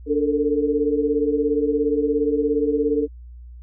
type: tone cluster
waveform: sine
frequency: 290.5 / 439.3 / 456.4 Hz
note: D4 / A4 / A#4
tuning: -19 / -3 / -37 cents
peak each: -22 dBFS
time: 0.06-3.08 s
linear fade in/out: 50 ms
effects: added 60 Hz sine -37 dBFS peak until 3.62 s